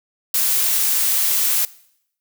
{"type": "noise", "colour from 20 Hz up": "blue", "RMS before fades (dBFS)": -18, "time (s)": [0.34, 1.65], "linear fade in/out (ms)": 2, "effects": ["noise-tail reverb RT60 0.7 s tail -20 dB re dry"]}